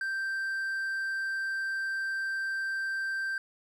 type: tone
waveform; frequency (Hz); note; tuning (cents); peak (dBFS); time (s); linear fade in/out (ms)
triangle; 1568; G6; 0; -28; 0.01-3.38; 2
effects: none

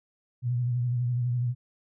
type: tone with vibrato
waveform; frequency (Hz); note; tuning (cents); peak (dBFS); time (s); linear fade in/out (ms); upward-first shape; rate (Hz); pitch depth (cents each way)
sine; 122.3; B2; -16; -24; 0.42-1.55; 50; sine; 12; 45
effects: none

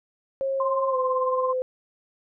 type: tone with pitch glide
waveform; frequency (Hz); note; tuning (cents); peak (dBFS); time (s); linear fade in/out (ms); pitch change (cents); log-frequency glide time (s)
sine; 540 to 511.2; C#5 to C5; -45 to -40; -23; 0.41-1.62; 0; -95; 0.9-0.96
type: tone with tremolo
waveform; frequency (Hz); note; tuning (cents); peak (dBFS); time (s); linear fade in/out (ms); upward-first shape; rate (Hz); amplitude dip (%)
sine; 1046.5; C6; 0; -22; 0.6-1.53; 2; sine; 18; 65
effects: none

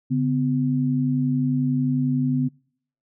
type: tone pair together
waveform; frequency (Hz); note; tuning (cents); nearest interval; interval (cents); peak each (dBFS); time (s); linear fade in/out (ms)
sine; 142.22 / 253.4; C#3 / B3; +45 / +45; minor seventh; 1000; -22 / -21; 0.1-2.49; 20
effects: noise-tail reverb RT60 0.6 s tail -26 dB re dry

